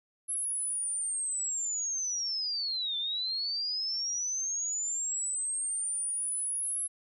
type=linear two-way sweep; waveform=sine; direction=down then up; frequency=11000 to 3520 to 11000 Hz; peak=-30 dBFS; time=0.28-6.88 s; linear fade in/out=20 ms; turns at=2.97 s; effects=none